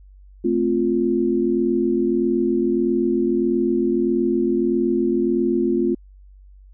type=chord; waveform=sine; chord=F major; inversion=first; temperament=equal; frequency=220 / 261.6 / 349.2 Hz; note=A3 / C4 / F4; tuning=0 / 0 / 0 cents; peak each=-23 / -22 / -19 dBFS; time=0.44-5.95 s; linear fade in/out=10 ms; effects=added 48 Hz sine -43 dBFS peak until 6.73 s